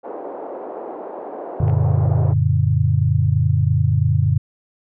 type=band-pass noise; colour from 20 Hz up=white; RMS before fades=-31 dBFS; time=0.03-2.34 s; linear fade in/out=20 ms; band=320 to 740 Hz; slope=24 dB/octave
type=chord; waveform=sine; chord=Gb augmented; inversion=none; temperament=just; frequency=92.5 / 115.62 / 144.53 Hz; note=Gb2 / Bb2 / D3; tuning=0 / -14 / -27 cents; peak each=-18 dBFS; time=1.6-4.38 s; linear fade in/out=5 ms
type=clicks; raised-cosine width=0.5 ms; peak=-23 dBFS; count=2; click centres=1.681 / 1.698 s
effects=none